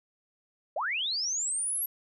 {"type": "linear sweep", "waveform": "sine", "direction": "up", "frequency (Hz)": [523.3, 11690], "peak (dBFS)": -28, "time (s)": [0.76, 1.86], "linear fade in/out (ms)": 5, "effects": []}